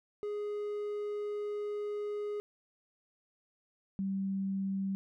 triangle / sine tone pair in turn, 415.3 / 194.02 Hz, G#4 / G3, 0 / -18 cents, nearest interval octave + minor second, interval 1318 cents, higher first, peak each -32 / -31 dBFS, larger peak second, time 0.23-2.4 / 3.99-4.95 s, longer first, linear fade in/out 0 ms, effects none

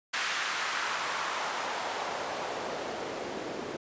white noise with band-pass filter sweep, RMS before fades -34 dBFS, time 0.13-3.77 s, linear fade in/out 10 ms, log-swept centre 1700 to 340 Hz, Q 1.3, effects resampled to 16000 Hz

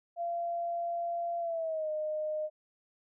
sine tone with pitch glide, 686 to 614.7 Hz, F5 to D#5, -31 to -21 cents, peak -31 dBFS, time 0.16-2.5 s, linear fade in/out 50 ms, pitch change -190 cents, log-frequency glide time 1.39-1.9 s, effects none

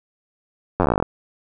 slowing click train, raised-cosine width 1 ms, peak -3 dBFS, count 15, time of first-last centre 0.8-1.026 s, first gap 10 ms, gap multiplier 1.07, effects none

